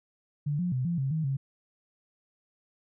sine tone with pitch steps, 146.2 / 177.8 / 127.8 / 171.5 / 134.8 / 158.4 / 136 Hz, D3 / F3 / C3 / F3 / C#3 / D#3 / C#3, -7 / +31 / -40 / -31 / -48 / +31 / -33 cents, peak -26 dBFS, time 0.46-1.37 s, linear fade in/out 10 ms, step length 130 ms, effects none

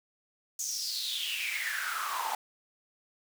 pink noise with high-pass filter sweep, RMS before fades -34 dBFS, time 0.59-2.35 s, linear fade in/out 2 ms, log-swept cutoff 6700 to 830 Hz, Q 7.7, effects none

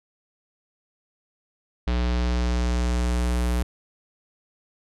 square tone with low-pass filter sweep, 60.5 Hz, B1, 35 cents flat, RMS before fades -23 dBFS, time 1.87-3.63 s, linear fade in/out 5 ms, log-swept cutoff 3900 to 12000 Hz, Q 1.4, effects none

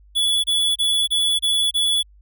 square tone bursts, 3418 Hz, G#7, 49 cents sharp, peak -17 dBFS, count 6, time 0.15-2.03 s, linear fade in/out 20 ms, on 290 ms, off 28 ms, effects added 50 Hz sine -47 dBFS peak until 2.21 s

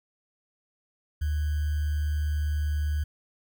sine tone with sample-and-hold, 74.9 Hz, D2, 35 cents sharp, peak -24 dBFS, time 1.21-3.04 s, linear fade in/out 10 ms, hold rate 1575 Hz, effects none

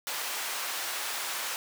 pink high-pass noise, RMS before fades -34 dBFS, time 0.07-1.56 s, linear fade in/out 0 ms, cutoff 930 Hz, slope 12 dB/octave, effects none

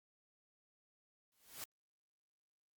white noise with exponential growth, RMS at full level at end -43 dBFS, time 1.32-1.64 s, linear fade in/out 1 ms, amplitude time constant 68 ms, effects Opus 48 kbps

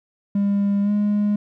triangle tone with pitch glide, 201 to 207 Hz, G3 to G#3, +44 to -5 cents, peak -14 dBFS, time 0.35-1.36 s, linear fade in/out 5 ms, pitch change +51 cents, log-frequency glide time 0.82-0.91 s, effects tanh soft clip ceiling -11 dBFS

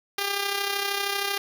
5% pulse tone with amplitude modulation, 400.1 Hz, G4, 35 cents sharp, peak -12 dBFS, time 0.18-1.38 s, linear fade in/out 5 ms, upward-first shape sine, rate 32.9 Hz, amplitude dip 50%, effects none

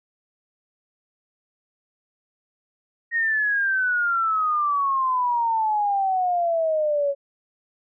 sine exponential sweep, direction down, 1877 to 554.4 Hz, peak -19 dBFS, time 3.11-7.15 s, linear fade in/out 50 ms, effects none

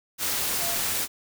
sine tone in noise, 685 Hz, F5, 34 cents flat, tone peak -34 dBFS, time 0.58-0.78 s, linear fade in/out 50 ms, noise white, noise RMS -27 dBFS, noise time 0.18-1.08 s, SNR -10 dB, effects none

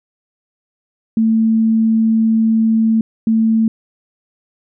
sine tone pair in turn, 223.1 / 223.1 Hz, A3 / A3, +24 / +24 cents, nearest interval unison, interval 0 cents, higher neither, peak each -10 / -10 dBFS, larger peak neither, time 1.17-3.01 / 3.27-3.68 s, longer first, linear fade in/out 2 ms, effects none

